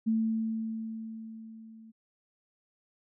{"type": "tone with level ramp", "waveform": "sine", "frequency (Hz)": 222.7, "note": "A3", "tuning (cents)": 21, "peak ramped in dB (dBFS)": [-23, -49], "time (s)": [0.06, 1.92], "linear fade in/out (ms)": 20, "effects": []}